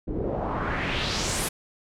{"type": "noise with low-pass filter sweep", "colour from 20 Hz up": "pink", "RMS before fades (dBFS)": -28, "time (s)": [0.07, 1.49], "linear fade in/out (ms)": 10, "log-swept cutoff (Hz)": [310, 12000], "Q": 2.3, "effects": []}